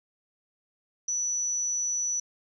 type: tone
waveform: sine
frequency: 5930 Hz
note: F#8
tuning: 3 cents sharp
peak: -26 dBFS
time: 1.08-2.2 s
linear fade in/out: 5 ms
effects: 11-bit